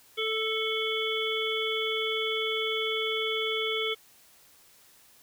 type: harmonic tone with a mistuned harmonic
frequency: 440 Hz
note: A4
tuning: in tune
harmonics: 1 / 3 / 5 / 7 / 8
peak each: -31 / -37 / -33 / -35 / -33 dBFS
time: 0.17-3.95 s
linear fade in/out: 20 ms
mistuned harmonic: 8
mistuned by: -61 cents
effects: white hiss -58 dBFS RMS until 5.22 s